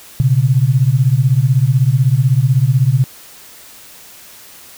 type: beating tone pair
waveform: sine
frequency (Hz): 122.2 / 138.2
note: B2 / C#3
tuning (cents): -18 / -5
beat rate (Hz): 16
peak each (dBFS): -12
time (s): 0.2-3.04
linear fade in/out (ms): 0
effects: white hiss -39 dBFS RMS until 4.77 s